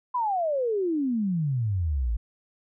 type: exponential sweep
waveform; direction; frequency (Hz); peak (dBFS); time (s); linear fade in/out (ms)
sine; down; 1026 to 51.91; -23; 0.14-2.17; 10
effects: none